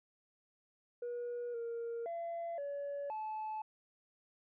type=tone with pitch steps; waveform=sine; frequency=481.7 / 465.9 / 678 / 568 / 866 Hz; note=B4 / A#4 / E5 / C#5 / A5; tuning=-43 / -1 / +49 / +42 / -28 cents; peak=-36 dBFS; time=1.02-3.62 s; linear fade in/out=5 ms; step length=520 ms; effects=tanh soft clip ceiling -36 dBFS